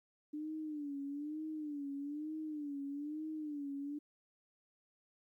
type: tone with vibrato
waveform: sine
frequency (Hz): 295.7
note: D4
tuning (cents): +12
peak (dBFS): -39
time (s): 0.33-3.99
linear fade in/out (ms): 10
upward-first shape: sine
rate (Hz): 1.1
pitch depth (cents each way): 100
effects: 13-bit